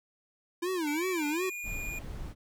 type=tone with vibrato; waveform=square; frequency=331.5 Hz; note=E4; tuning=10 cents sharp; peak=-30 dBFS; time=0.62-1.5 s; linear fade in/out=10 ms; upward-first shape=sine; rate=2.7 Hz; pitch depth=220 cents each way
type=tone with pitch glide; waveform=square; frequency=2300 to 2433 Hz; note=D7 to D#7; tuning=-37 to -39 cents; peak=-37 dBFS; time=0.87-1.99 s; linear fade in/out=5 ms; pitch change=+98 cents; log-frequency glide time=1.09-1.32 s
type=noise; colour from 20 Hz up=brown; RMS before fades=-39 dBFS; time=1.63-2.35 s; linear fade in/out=50 ms
effects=none